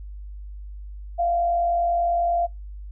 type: tone with frequency modulation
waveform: sine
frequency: 691 Hz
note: F5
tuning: 19 cents flat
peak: -19 dBFS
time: 1.18-2.47 s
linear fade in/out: 20 ms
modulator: 50.1 Hz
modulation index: 0.34
effects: noise-tail reverb RT60 0.2 s tail -24 dB re dry + added 50 Hz sine -34 dBFS peak until 2.91 s